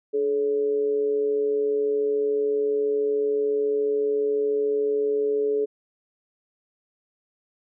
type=tone with amplitude modulation; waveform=sine; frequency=426.4 Hz; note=G#4; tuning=46 cents sharp; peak=-18 dBFS; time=0.13-5.66 s; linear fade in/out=20 ms; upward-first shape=sine; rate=134 Hz; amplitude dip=50%; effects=none

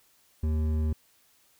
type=tone with hard clipping; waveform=triangle; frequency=77.78 Hz; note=D#2; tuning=in tune; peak=-26 dBFS; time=0.43-0.93 s; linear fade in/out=5 ms; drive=13 dB; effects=white hiss -64 dBFS RMS until 1.59 s

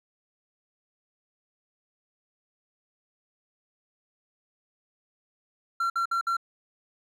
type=tone bursts; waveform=triangle; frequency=1364 Hz; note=F6; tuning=41 cents flat; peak=-22 dBFS; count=4; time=5.8-6.368 s; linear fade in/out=5 ms; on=100 ms; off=56 ms; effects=none

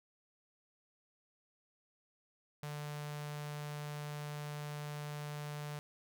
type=tone with notch filter; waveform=sawtooth; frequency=148 Hz; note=D3; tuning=14 cents sharp; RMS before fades=-43 dBFS; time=2.63-5.79 s; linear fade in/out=0 ms; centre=310 Hz; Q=1.4; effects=none

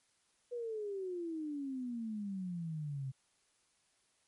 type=exponential sweep; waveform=sine; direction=down; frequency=492.6 to 130.1 Hz; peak=-37 dBFS; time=0.51-3.12 s; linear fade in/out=20 ms; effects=white hiss -74 dBFS RMS until 4.27 s + MP3 48 kbps

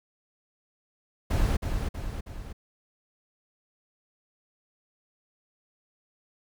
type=noise with echo; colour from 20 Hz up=brown; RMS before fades=-24 dBFS; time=1.3-1.57 s; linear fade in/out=10 ms; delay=320 ms; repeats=3; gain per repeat=-5 dB; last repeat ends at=2.53 s; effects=none

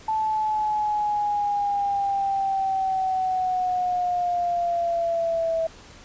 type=linear sweep; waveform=sine; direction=down; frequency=876 to 651 Hz; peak=-21 dBFS; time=0.08-5.67 s; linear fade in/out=5 ms; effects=pink hiss -47 dBFS RMS until 6.04 s + resampled to 16000 Hz

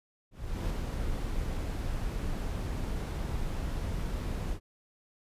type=noise with ADSR envelope; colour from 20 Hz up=brown; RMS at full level=-30 dBFS; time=0.31-4.6 s; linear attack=390 ms; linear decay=6 ms; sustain=-3 dB; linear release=83 ms; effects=resampled to 32000 Hz

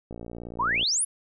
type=click train; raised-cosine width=2 ms; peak=-25 dBFS; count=43; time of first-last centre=0.11-0.829 s; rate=58.4 Hz
type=exponential sweep; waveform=sine; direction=up; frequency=892 to 11175 Hz; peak=-22 dBFS; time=0.59-1.05 s; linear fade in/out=10 ms
effects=none

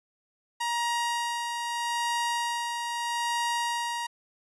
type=tone with tremolo; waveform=sawtooth; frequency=945 Hz; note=A#5; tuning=23 cents sharp; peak=-22 dBFS; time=0.6-4.07 s; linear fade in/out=10 ms; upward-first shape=sine; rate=0.79 Hz; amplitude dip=40%; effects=resampled to 24000 Hz

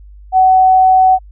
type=tone; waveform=sine; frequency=751 Hz; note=F#5; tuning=26 cents sharp; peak=-5 dBFS; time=0.32-1.19 s; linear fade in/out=50 ms; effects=added 50 Hz sine -34 dBFS peak until 1.31 s

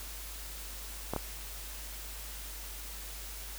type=clicks; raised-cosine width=1 ms; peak=-18 dBFS; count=2; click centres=1.136 / 1.163 s; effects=added 50 Hz sine -44 dBFS peak until 3.58 s + white hiss -45 dBFS RMS until 3.58 s

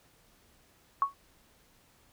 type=tone with exponential decay; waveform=sine; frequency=1111 Hz; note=C#6; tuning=4 cents sharp; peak=-19 dBFS; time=1.02-1.14 s; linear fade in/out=1 ms; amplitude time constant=25 ms; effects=pink hiss -64 dBFS RMS until 2.12 s

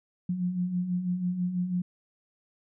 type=beating tone pair; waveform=sine; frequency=174.61 / 180.71 Hz; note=F3 / F#3; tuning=0 / -41 cents; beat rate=6.1 Hz; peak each=-35 / -27 dBFS; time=0.29-1.82 s; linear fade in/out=5 ms; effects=none

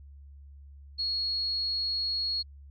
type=tone; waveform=sine; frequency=4320 Hz; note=C#8; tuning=45 cents flat; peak=-27 dBFS; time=0.98-2.43 s; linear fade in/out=20 ms; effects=added 70 Hz sine -46 dBFS peak until 2.7 s + MP3 32 kbps

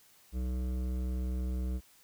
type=tone with hard clipping; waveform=sine; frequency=62.7 Hz; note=B1; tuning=27 cents sharp; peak=-33 dBFS; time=0.32-1.81 s; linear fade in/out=50 ms; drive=13 dB; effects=white hiss -62 dBFS RMS until 2.03 s

